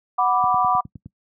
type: chord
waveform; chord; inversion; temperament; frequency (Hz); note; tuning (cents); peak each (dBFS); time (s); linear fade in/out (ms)
sine; B minor; second; equal; 740 / 987.8 / 1174.7; F#5 / B5 / D6; 0 / 0 / 0; -20 / -22 / -20; 0.18-0.81; 10
type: click train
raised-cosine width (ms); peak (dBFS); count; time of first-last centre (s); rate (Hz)
5; -22; 7; 0.44-1.06; 9.68
effects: noise-tail reverb RT60 0.1 s tail -22 dB re dry + high-pass 100 Hz 12 dB/octave